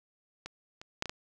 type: clicks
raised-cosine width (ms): 0.2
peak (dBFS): -23 / -28 / -13 / -20 / -19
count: 5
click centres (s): 0.46 / 0.815 / 1.024 / 1.057 / 1.095
effects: none